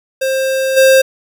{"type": "tone with level steps", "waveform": "square", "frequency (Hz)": 530, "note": "C5", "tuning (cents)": 22, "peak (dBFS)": [-14, -6], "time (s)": [0.21, 1.02], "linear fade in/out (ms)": 10, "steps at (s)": 0.76, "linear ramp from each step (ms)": 20, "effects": ["7-bit"]}